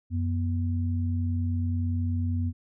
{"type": "tone pair together", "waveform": "sine", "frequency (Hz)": [90.9, 242.7], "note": ["F#2", "B3"], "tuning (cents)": [-30, -30], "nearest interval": "octave + perfect fourth", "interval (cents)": 1700, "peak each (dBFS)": [-25, -32], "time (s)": [0.1, 2.53], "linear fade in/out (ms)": 50, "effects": []}